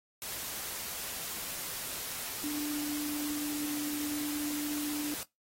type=tone in noise; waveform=sine; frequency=295.3 Hz; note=D4; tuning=10 cents sharp; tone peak=-33 dBFS; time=2.44-5.14 s; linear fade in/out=0 ms; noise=white; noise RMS=-39 dBFS; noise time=0.22-5.23 s; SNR=+3 dB; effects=noise-tail reverb RT60 0.2 s tail -23 dB re dry + AAC 48 kbps